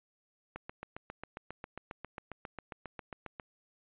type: click train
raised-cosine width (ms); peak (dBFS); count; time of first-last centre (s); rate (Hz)
0.5; -26; 22; 0.56-3.398; 7.4
effects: resampled to 8000 Hz